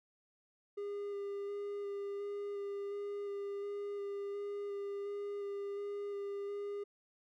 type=tone with vibrato; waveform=triangle; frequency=404.1 Hz; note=G#4; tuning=47 cents flat; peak=-36 dBFS; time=0.77-6.84 s; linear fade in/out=10 ms; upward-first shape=square; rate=1.4 Hz; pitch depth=11 cents each way; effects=none